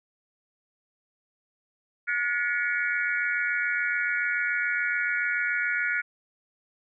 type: tone cluster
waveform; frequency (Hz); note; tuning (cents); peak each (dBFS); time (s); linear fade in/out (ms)
sine; 1442 / 1720 / 1919 / 2169 / 2256; F#6 / A6 / A#6 / C#7 / C#7; -45 / -40 / +50 / -38 / +30; -27 / -31 / -34 / -35 / -32; 2.07-6.02; 20
effects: none